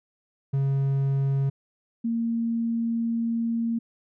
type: tone pair in turn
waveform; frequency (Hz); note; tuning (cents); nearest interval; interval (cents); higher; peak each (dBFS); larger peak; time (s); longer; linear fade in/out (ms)
triangle / sine; 137.1 / 230.6; C#3 / A#3; -19 / -19; major sixth; 900; second; -19 / -23; first; 0.53-1.5 / 2.04-3.79; second; 10
effects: none